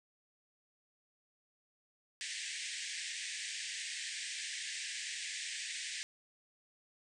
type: band-pass noise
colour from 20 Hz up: pink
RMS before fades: -42 dBFS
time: 2.21-6.03 s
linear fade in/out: 0 ms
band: 1700 to 9000 Hz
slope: 96 dB/octave
effects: none